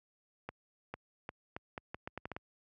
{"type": "accelerating click train", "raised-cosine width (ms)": 0.5, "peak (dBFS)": -25, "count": 11, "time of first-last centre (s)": [0.49, 2.365], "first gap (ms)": 450, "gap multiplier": 0.78, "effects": ["high-pass 60 Hz 12 dB/octave"]}